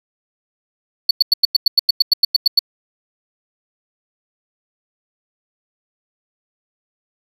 triangle tone bursts, 4458 Hz, C#8, 9 cents sharp, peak -6 dBFS, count 14, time 1.09-2.592 s, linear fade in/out 5 ms, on 20 ms, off 94 ms, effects none

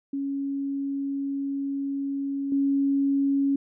sine tone with level steps, 277.2 Hz, C#4, in tune, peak -26 / -20 dBFS, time 0.13-3.56 s, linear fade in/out 5 ms, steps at 2.52 s, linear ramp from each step 2 ms, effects none

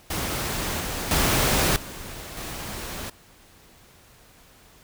pink noise with level steps, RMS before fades -28 / -30 / -21 / -38 / -34 dBFS, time 0.1-3.1 s, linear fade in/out 5 ms, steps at 0.8 / 1.11 / 1.76 / 2.37 s, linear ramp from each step 2 ms, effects pink hiss -53 dBFS RMS until 4.83 s

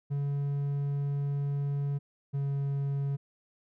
triangle tone pair in turn, 141.7 / 139.75 Hz, C#3 / C#3, +38 / +14 cents, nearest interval unison, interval 24 cents, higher first, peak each -26 dBFS, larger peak neither, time 0.1-1.99 / 2.33-3.17 s, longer first, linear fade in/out 20 ms, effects none

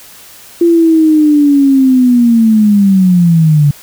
sine linear sweep, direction down, 343.7 to 142.1 Hz, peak -4 dBFS, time 0.61-3.71 s, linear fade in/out 5 ms, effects white hiss -36 dBFS RMS until 3.82 s

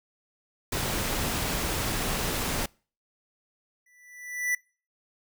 pink noise, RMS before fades -29 dBFS, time 0.72-2.66 s, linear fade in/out 5 ms
square tone with exponential growth, 1975.5 Hz, B6, in tune, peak -23 dBFS, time 3.86-4.55 s, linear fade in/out 5 ms, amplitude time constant 150 ms
effects noise-tail reverb RT60 0.4 s tail -26 dB re dry

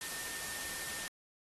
sine tone in noise, 1812 Hz, A#6, 50 cents flat, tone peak -47 dBFS, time 0.01-1.08 s, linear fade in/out 2 ms, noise white, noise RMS -41 dBFS, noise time 0.01-1.08 s, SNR -9 dB, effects AAC 32 kbps

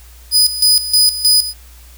sawtooth tone with tremolo, 4978 Hz, D#8, in tune, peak -5 dBFS, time 0.31-1.54 s, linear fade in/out 50 ms, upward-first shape square, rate 3.2 Hz, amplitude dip 75%, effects added 60 Hz sine -38 dBFS peak until 1.97 s + white hiss -45 dBFS RMS until 1.97 s

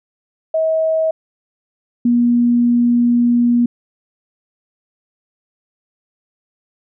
sine tone pair in turn, 640 / 239.7 Hz, D#5 / A#3, +49 / +48 cents, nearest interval octave + perfect fourth, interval 1701 cents, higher first, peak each -13 / -10 dBFS, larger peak second, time 0.54-1.11 / 2.05-3.66 s, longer second, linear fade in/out 5 ms, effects none

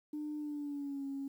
sine tone with pitch glide, 300.1 to 275.2 Hz, D4 to C#4, +38 to -12 cents, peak -36 dBFS, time 0.13-1.28 s, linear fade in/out 5 ms, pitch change -150 cents, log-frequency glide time 0.38-1.05 s, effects tanh soft clip ceiling -33 dBFS + 11-bit

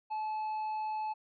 triangle tone, 863 Hz, A5, 34 cents flat, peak -31 dBFS, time 0.1-1.14 s, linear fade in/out 20 ms, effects resampled to 11025 Hz

